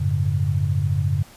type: tone cluster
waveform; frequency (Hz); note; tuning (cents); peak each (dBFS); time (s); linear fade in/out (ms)
sine; 92.6 / 106.7 / 141.1; F#2 / G#2 / C#3; +2 / +47 / +31; -22 / -24 / -22; 0-1.23; 10
effects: pink hiss -47 dBFS RMS until 1.36 s + resampled to 32000 Hz